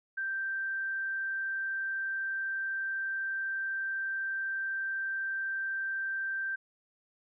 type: tone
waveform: sine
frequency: 1568 Hz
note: G6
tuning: in tune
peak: -31 dBFS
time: 0.17-6.56 s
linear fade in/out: 10 ms
effects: none